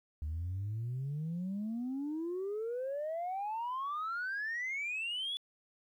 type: exponential sweep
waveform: sine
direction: up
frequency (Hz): 73.7 to 3467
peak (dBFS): -33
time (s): 0.22-5.37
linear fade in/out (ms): 0
effects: tanh soft clip ceiling -32 dBFS + 12-bit